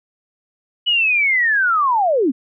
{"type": "linear sweep", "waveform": "sine", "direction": "down", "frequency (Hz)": [2969, 228.9], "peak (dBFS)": -13, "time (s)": [0.86, 2.32], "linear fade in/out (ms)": 20, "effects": []}